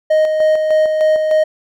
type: tone with tremolo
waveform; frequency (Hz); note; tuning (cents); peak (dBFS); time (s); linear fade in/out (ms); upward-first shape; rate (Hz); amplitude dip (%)
triangle; 622.3; D#5; 0; -7; 0.1-1.44; 10; square; 3.3; 40
effects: none